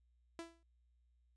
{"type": "tone with exponential decay", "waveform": "sawtooth", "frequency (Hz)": 333.6, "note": "E4", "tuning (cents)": 21, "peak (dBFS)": -38, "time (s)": [0.39, 0.63], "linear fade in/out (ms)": 0, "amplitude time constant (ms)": 52, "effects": ["added 60 Hz sine -70 dBFS peak until 1.36 s", "resampled to 22050 Hz"]}